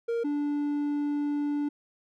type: tone pair in turn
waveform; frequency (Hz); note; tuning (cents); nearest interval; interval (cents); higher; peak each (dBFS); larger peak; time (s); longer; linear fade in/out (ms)
triangle; 465.8 / 291.3; A#4 / D4; -1 / -14; minor sixth; 813; first; -24; neither; 0.08-0.24 / 0.24-1.69; second; 10
effects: none